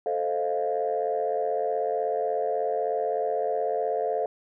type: chord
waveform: sine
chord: F dominant seventh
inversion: first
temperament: equal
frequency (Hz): 440 / 523.3 / 622.3 / 698.5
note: A4 / C5 / Eb5 / F5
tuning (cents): 0 / 0 / 0 / 0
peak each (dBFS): -28 / -30 / -31 / -28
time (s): 0.06-4.26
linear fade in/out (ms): 2
effects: tanh soft clip ceiling -16 dBFS